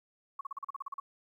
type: tone bursts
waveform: sine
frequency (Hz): 1108.7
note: C#6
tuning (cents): 0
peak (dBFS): -35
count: 11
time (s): 0.39-1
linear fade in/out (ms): 5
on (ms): 20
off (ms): 39
effects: 12-bit

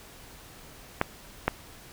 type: clicks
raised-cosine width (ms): 0.5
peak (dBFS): -7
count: 2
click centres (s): 1.014 / 1.48
effects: pink hiss -49 dBFS RMS until 1.92 s

